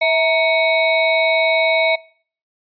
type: ring-modulated tone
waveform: square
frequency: 790 Hz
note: G5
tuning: 13 cents sharp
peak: -11 dBFS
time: 0.01-1.96 s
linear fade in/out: 10 ms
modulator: 1440 Hz
effects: noise-tail reverb RT60 0.5 s tail -23 dB re dry + resampled to 11025 Hz